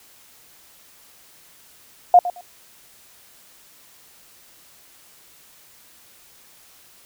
sine tone with echo, 712 Hz, F5, 33 cents sharp, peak -6 dBFS, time 2.14-2.19 s, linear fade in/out 2 ms, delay 110 ms, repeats 2, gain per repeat -15 dB, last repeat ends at 2.41 s, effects white hiss -51 dBFS RMS until 7.05 s

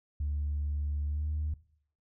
sine tone with pitch glide, 73.2 to 76.04 Hz, D2 to D#2, -5 to -39 cents, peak -28 dBFS, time 0.2-1.54 s, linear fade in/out 5 ms, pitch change +66 cents, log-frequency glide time 1.07-1.29 s, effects noise-tail reverb RT60 0.6 s tail -20 dB re dry + tanh soft clip ceiling -26 dBFS

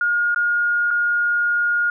sine tone with dropouts, 1427 Hz, F6, 37 cents sharp, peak -16 dBFS, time 0.01-1.9 s, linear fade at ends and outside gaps 2 ms, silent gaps 0.346-0.36 / 0.906-0.91 s, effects none

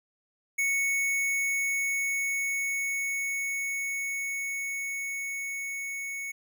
square tone with level ramp, 2215 Hz, C#7, 2 cents flat, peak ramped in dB -25 to -34 dBFS, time 0.58-6.32 s, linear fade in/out 10 ms, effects none

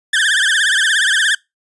30% pulse tone with vibrato, 1661.2 Hz, G#6, in tune, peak -9 dBFS, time 0.13-1.35 s, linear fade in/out 5 ms, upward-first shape triangle, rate 17 Hz, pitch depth 190 cents each way, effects noise-tail reverb RT60 0.2 s tail -24 dB re dry + resampled to 24000 Hz

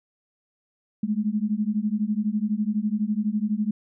sine beating tone pair, 205.6 / 217.6 Hz, G#3 / A3, -17 / -19 cents, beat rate 12 Hz, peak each -25 dBFS, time 1.03-3.71 s, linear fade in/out 5 ms, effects none

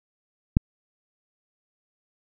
click, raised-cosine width 5 ms, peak -4 dBFS, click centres 0.569 s, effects none

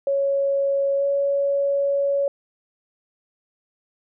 sine tone with pitch glide, 554.4 to 560.2 Hz, C#5 to C#5, 0 to +18 cents, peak -18 dBFS, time 0.07-2.28 s, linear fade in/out 2 ms, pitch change +18 cents, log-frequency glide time 0.97-1.04 s, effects none

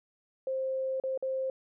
sine tone with dropouts, 527 Hz, C5, 12 cents sharp, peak -29 dBFS, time 0.47-1.5 s, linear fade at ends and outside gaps 2 ms, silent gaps 1-1.037 / 1.176-1.225 s, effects none

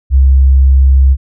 sine tone, 66.8 Hz, C2, 36 cents sharp, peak -3 dBFS, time 0.1-1.17 s, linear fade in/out 50 ms, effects none

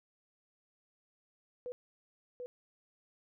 sine tone with echo, 493.9 Hz, B4, in tune, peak -38 dBFS, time 1.66-1.72 s, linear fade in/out 0 ms, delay 740 ms, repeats 1, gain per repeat -2 dB, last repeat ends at 2.46 s, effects none

